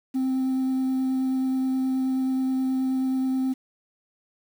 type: tone with vibrato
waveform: sine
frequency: 261.6 Hz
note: C4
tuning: in tune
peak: -19 dBFS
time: 0.14-3.54 s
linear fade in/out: 20 ms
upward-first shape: sine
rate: 9.4 Hz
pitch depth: 8 cents each way
effects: tanh soft clip ceiling -21 dBFS + 8-bit